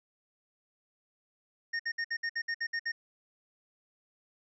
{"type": "tone bursts", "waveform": "square", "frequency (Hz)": 1843, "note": "A#6", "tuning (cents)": -20, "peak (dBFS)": -31, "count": 10, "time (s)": [1.73, 2.92], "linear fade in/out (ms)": 10, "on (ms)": 65, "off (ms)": 60, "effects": ["resampled to 16000 Hz"]}